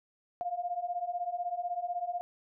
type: beating tone pair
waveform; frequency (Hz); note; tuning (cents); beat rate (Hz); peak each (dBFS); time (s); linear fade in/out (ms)
sine; 695 / 711; F5 / F5; -9 / +31; 16; -36 / -34; 0.41-2.21; 0
effects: none